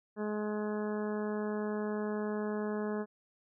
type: harmonic tone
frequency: 211 Hz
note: G#3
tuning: 28 cents sharp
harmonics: 1 / 2 / 3 / 4 / 5 / 6 / 7 / 8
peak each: -35 / -36 / -43 / -47 / -47 / -51 / -51 / -50 dBFS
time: 0.16-3.06 s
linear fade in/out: 50 ms
effects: none